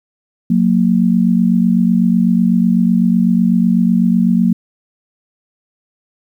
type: tone pair together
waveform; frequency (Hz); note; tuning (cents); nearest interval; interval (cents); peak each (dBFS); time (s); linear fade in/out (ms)
sine; 182.2 / 230.2; F#3 / A#3; -26 / -22; major third; 404; -12; 0.5-4.53; 5
effects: 8-bit